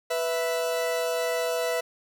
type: tone pair together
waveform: 40% pulse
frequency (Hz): 493.9 / 659.3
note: B4 / E5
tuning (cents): 0 / 0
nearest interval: perfect fourth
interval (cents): 500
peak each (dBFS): -27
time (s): 0.1-1.81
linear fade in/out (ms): 10
effects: none